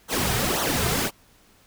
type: noise with flanger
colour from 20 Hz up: pink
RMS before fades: -24 dBFS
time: 0.08-1.11 s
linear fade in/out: 50 ms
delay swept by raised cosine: 0.4 to 3.6 ms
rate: 1.9 Hz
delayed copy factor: -0.75
effects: pink hiss -57 dBFS RMS until 1.66 s